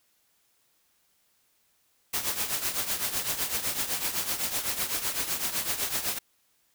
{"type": "noise with tremolo", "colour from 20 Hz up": "white", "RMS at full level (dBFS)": -27, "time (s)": [2.13, 6.19], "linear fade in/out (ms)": 10, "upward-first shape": "triangle", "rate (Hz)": 7.9, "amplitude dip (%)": 75, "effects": ["white hiss -69 dBFS RMS until 6.74 s"]}